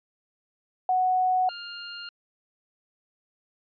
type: tone pair in turn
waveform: sine / 5% pulse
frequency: 740 / 1404.6 Hz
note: F#5 / F6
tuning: 0 / +10 cents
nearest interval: major seventh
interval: 1110 cents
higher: second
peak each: -20 dBFS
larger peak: neither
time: 0.89-1.49 / 1.49-2.09 s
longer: neither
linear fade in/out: 2 ms
effects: resampled to 11025 Hz